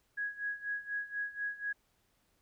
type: tone with tremolo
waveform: sine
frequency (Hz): 1661.2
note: G#6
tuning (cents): 0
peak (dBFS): -32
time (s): 0.17-1.73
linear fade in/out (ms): 10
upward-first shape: sine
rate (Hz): 4.1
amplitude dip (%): 85
effects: pink hiss -74 dBFS RMS until 2.41 s